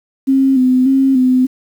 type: tone with vibrato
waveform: sine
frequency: 261.6 Hz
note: C4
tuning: in tune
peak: -8 dBFS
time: 0.27-1.47 s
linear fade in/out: 20 ms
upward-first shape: square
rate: 1.7 Hz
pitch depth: 44 cents each way
effects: 7-bit